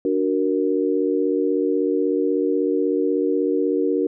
sine chord, D augmented, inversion none, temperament equal, 293.7 / 370 / 466.2 Hz, D4 / F#4 / A#4, 0 / 0 / 0 cents, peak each -22 dBFS, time 0.05-4.07 s, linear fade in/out 2 ms, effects none

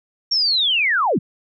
sine linear sweep, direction down, 5588 to 116.54 Hz, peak -15 dBFS, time 0.31-1.19 s, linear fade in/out 10 ms, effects none

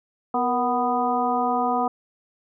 harmonic tone with a mistuned harmonic, 247.6 Hz, B3, 5 cents sharp, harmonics 1 / 2 / 3 / 4 / 5, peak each -27 / -29 / -23 / -27 / -28 dBFS, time 0.34-1.88 s, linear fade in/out 5 ms, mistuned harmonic 2, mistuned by -72 cents, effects none

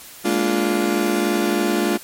35% pulse chord, Bb dominant seventh, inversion third, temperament just, 209.8 / 233.1 / 291.4 / 349.6 Hz, Ab3 / Bb3 / D4 / F4, +18 / 0 / -13 / +2 cents, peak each -21 / -25 / -22 / -19 dBFS, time 0.24-1.98 s, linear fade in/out 20 ms, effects white hiss -40 dBFS RMS until 2.03 s + MP3 64 kbps

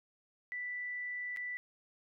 sine tone with dropouts, 1975.5 Hz, B6, in tune, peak -37 dBFS, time 0.52-1.57 s, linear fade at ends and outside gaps 0 ms, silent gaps 1.363-1.371 s, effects none

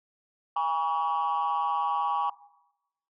sine tone cluster, 814 / 964 / 1129 Hz, G#5 / B5 / C#6, -35 / -42 / +31 cents, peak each -27 / -28 / -27 dBFS, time 0.56-2.3 s, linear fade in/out 5 ms, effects noise-tail reverb RT60 0.9 s tail -18 dB re dry + tanh soft clip ceiling -20 dBFS

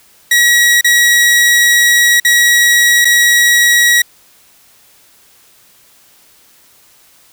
sawtooth tone with dropouts, 1914 Hz, A#6, 45 cents sharp, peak -3 dBFS, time 0.31-4.02 s, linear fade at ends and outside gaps 5 ms, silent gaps 0.811-0.844 / 2.2-2.248 / 3.047-3.052 s, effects white hiss -47 dBFS RMS until 7.32 s

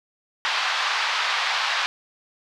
pink band-pass noise, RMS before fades -24 dBFS, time 0.45-1.86 s, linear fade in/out 0 ms, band 880 to 4600 Hz, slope 24 dB/octave, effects none

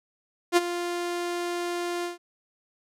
sawtooth tone with ADSR envelope, 349.2 Hz, F4, in tune, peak -11 dBFS, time 0.52-2.18 s, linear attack 47 ms, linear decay 29 ms, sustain -13 dB, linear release 140 ms, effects low-pass 11000 Hz 12 dB/octave

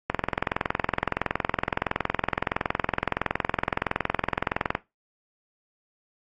click train, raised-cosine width 0.5 ms, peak -8 dBFS, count 101, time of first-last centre 0.1-4.751 s, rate 21.5 Hz, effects noise-tail reverb RT60 0.2 s tail -18 dB re dry + AAC 32 kbps

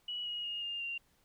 sine tone with pitch steps, 2931 / 2891 / 2851 / 2812 / 2773 Hz, F#7 / F#7 / F7 / F7 / F7, -17 / -41 / +35 / +11 / -13 cents, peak -36 dBFS, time 0.08-0.98 s, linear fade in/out 5 ms, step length 180 ms, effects pink hiss -71 dBFS RMS until 1.24 s

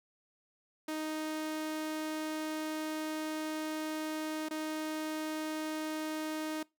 sawtooth tone with dropouts, 311.1 Hz, D#4, in tune, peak -31 dBFS, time 0.88-6.63 s, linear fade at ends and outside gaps 5 ms, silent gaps 4.487-4.508 s, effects noise-tail reverb RT60 0.2 s tail -22 dB re dry

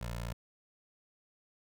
15% pulse tone with notch filter, 58.27 Hz, A#1, in tune, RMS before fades -39 dBFS, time 0.01-0.33 s, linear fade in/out 5 ms, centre 270 Hz, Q 0.92, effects none

